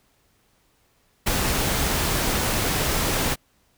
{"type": "noise with ADSR envelope", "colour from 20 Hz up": "pink", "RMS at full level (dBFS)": -19, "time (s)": [1.26, 3.36], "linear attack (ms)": 16, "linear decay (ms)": 4, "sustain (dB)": -4, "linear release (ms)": 32, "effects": ["pink hiss -64 dBFS RMS until 3.77 s"]}